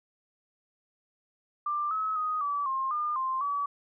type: tone with pitch steps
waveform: sine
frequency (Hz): 1186 / 1286 / 1248 / 1151 / 1063 / 1208 / 1049 / 1143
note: D6 / E6 / D#6 / D6 / C6 / D6 / C6 / D6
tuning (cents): +17 / -43 / +5 / -35 / +27 / +48 / +4 / -47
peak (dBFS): -27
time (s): 1.66-3.66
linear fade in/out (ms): 5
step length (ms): 250
effects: none